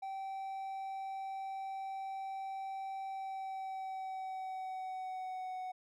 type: tone with pitch glide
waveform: triangle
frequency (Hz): 774 to 742.5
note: G5 to F#5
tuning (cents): -22 to +6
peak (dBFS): -37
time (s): 0.02-5.72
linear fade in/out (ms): 10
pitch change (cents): -72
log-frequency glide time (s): 3.07-5.61
effects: none